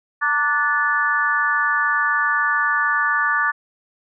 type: tone cluster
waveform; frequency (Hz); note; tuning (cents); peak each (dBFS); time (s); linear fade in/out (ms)
sine; 906 / 1168 / 1471 / 1744; A#5 / D6 / F#6 / A6; -50 / -10 / -11 / -16; -28 / -21 / -22 / -20; 0.21-3.52; 20
effects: none